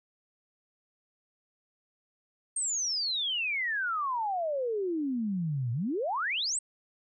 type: exponential two-way sweep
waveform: sine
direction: down then up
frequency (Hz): 8700 to 113.3 to 8700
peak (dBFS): -28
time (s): 2.56-6.59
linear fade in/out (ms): 5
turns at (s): 5.72
effects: none